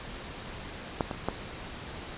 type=clicks; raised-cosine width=1 ms; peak=-11 / -19 / -13 dBFS; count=3; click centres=1.008 / 1.112 / 1.286 s; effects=pink hiss -41 dBFS RMS until 2.17 s + resampled to 8000 Hz